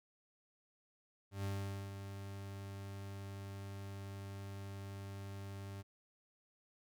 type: tone with ADSR envelope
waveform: 40% pulse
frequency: 98.7 Hz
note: G2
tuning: 12 cents sharp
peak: -36 dBFS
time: 1.31-5.83 s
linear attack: 130 ms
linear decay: 460 ms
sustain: -8 dB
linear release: 26 ms
effects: none